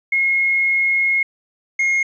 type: tone pair in turn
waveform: sine / triangle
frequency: 2159 / 2148 Hz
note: C#7 / C7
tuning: -46 / +45 cents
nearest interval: unison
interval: 9 cents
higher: first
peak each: -14 / -13 dBFS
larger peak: second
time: 0.12-1.23 / 1.79-2.03 s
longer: first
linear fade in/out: 5 ms
effects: resampled to 16000 Hz + 9-bit